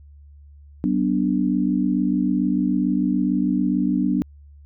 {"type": "chord", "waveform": "sine", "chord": "B minor", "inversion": "second", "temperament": "equal with one note detuned", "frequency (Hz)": [189.21, 246.9, 293.7], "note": ["F#3", "B3", "D4"], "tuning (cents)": [39, 0, 0], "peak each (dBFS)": -22, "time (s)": [0.84, 4.22], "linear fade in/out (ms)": 0, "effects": ["added 72 Hz sine -43 dBFS peak until 4.65 s"]}